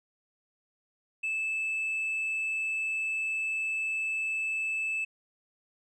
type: tone with tanh clipping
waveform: sine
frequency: 2623 Hz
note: E7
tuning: 9 cents flat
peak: -29 dBFS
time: 1.23-5.05 s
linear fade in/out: 10 ms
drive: 1 dB
effects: none